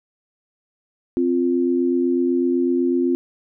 sine tone pair together, 261.2 / 349.2 Hz, C4 / F4, -3 / 0 cents, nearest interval perfect fourth, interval 503 cents, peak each -19 dBFS, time 1.17-3.15 s, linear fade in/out 0 ms, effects none

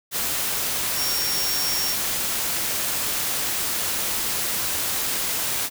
sine tone in noise, 5550 Hz, F8, 12 cents flat, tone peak -25 dBFS, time 0.95-1.96 s, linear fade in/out 50 ms, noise white, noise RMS -25 dBFS, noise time 0.11-5.7 s, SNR -3 dB, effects none

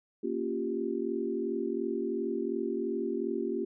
sine chord, G half-diminished seventh, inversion first, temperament equal, 233.1 / 277.2 / 349.2 / 392 Hz, Bb3 / Db4 / F4 / G4, 0 / 0 / 0 / 0 cents, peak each -36 / -37 / -34 / -34 dBFS, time 0.23-3.65 s, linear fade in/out 10 ms, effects none

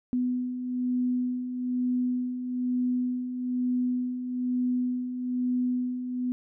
sine beating tone pair, 248.5 / 249.6 Hz, B3 / B3, +11 / +19 cents, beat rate 1.1 Hz, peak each -34 / -26 dBFS, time 0.13-6.32 s, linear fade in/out 0 ms, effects none

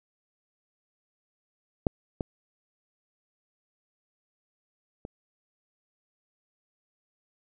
clicks, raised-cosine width 2 ms, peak -9 / -16 / -24 dBFS, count 3, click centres 1.868 / 2.208 / 5.051 s, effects none

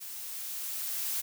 blue noise with level ramp, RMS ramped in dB -42 to -32 dBFS, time 0-1.22 s, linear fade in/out 20 ms, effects none

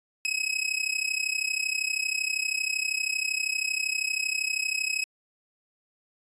sawtooth tone with amplitude modulation, 2553 Hz, D#7, 44 cents sharp, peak -19 dBFS, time 0.25-5.04 s, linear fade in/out 0 ms, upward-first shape sine, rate 32.7 Hz, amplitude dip 85%, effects resampled to 22050 Hz

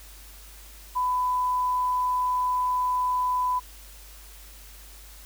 sine tone, 1000 Hz, B5, 21 cents sharp, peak -22 dBFS, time 0.95-3.6 s, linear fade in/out 20 ms, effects added 50 Hz sine -46 dBFS peak until 5.25 s + white hiss -49 dBFS RMS until 5.25 s

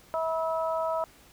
harmonic tone, 323.9 Hz, E4, 30 cents flat, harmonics 2 / 3 / 4, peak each -28 / -32 / -34 dBFS, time 0.14-1.04 s, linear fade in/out 0 ms, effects pink hiss -56 dBFS RMS until 1.32 s

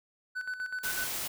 triangle tone with tremolo, 1500 Hz, F#6, 23 cents sharp, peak -30 dBFS, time 0.35-1.08 s, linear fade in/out 20 ms, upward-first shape square, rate 8 Hz, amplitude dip 65%
white noise, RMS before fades -35 dBFS, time 0.83-1.28 s, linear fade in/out 10 ms
effects none

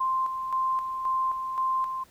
sine tone with tremolo, 1046.5 Hz, C6, in tune, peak -23 dBFS, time 0-2.04 s, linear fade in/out 10 ms, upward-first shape square, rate 1.9 Hz, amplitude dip 50%, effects pink hiss -58 dBFS RMS until 2.1 s

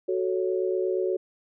sine chord, F# minor, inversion none, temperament equal with one note detuned, 371.5 / 440 / 554.4 Hz, F#4 / A4 / C#5, +7 / 0 / 0 cents, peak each -25 / -30 / -31 dBFS, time 0.08-1.17 s, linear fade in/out 10 ms, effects none

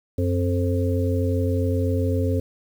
harmonic tone with a mistuned harmonic, 87.6 Hz, F2, 6 cents sharp, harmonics 1 / 3 / 5 / 6, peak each -21 / -26 / -28 / -29 dBFS, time 0.18-2.4 s, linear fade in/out 5 ms, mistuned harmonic 1, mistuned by +77 cents, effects 8-bit

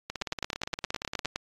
two click trains, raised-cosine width 0.2 ms, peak -12 / -16 dBFS, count 12 / 21, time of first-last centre 0.22-1.36 / 0.1-1.249 s, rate 9.65 / 17.4 Hz, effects AAC 32 kbps

